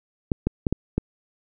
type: clicks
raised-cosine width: 3 ms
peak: -8 dBFS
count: 5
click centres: 0.318 / 0.47 / 0.668 / 0.726 / 0.98 s
effects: none